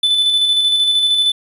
triangle tone with tremolo, 3505 Hz, A7, 7 cents flat, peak -9 dBFS, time 0.03-1.32 s, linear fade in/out 5 ms, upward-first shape square, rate 13 Hz, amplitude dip 30%, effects resampled to 32000 Hz + 8-bit

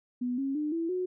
sine tone with pitch steps, 246.9 / 272.4 / 300.5 / 331.5 / 365.7 Hz, B3 / C#4 / D4 / E4 / F#4, 0 / -30 / +40 / +10 / -20 cents, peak -28 dBFS, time 0.21-1.06 s, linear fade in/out 10 ms, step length 170 ms, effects none

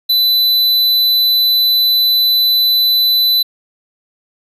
square tone, 4000 Hz, B7, 21 cents sharp, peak -10 dBFS, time 0.09-3.43 s, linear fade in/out 10 ms, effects resampled to 32000 Hz

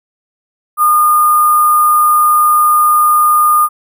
sine tone with sample-and-hold, 1217 Hz, D#6, 39 cents flat, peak -6 dBFS, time 0.77-3.69 s, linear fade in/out 50 ms, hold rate 11025 Hz, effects none

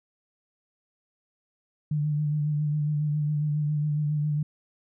sine tone with vibrato, 149.5 Hz, D3, 31 cents sharp, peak -23 dBFS, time 1.91-4.43 s, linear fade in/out 5 ms, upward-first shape sine, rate 7.3 Hz, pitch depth 30 cents each way, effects none

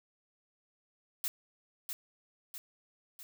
blue noise with echo, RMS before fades -34 dBFS, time 1.24-1.28 s, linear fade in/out 0 ms, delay 650 ms, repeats 3, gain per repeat -5 dB, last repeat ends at 3.23 s, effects none

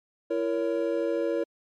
triangle chord, A# diminished, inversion second, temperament just, 335.6 / 466.2 / 559.4 Hz, E4 / A#4 / C#5, +31 / 0 / +16 cents, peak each -27 dBFS, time 0.3-1.44 s, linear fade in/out 10 ms, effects MP3 64 kbps

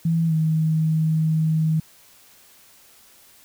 sine tone with pitch glide, 164.81 to 158.37 Hz, E3 to D#3, 0 to +31 cents, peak -17 dBFS, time 0.05-1.8 s, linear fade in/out 5 ms, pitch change -69 cents, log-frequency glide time 0.27-0.33 s, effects white hiss -52 dBFS RMS until 3.44 s

